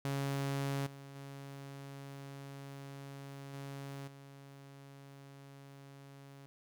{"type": "tone with level steps", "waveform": "sawtooth", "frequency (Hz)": 138.59, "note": "C#3", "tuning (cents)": 0, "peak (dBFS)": [-30, -45, -42, -39, -48], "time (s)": [0.05, 6.46], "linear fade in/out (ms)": 0, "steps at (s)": [0.86, 1.15, 3.53, 4.07], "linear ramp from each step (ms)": 10, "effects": []}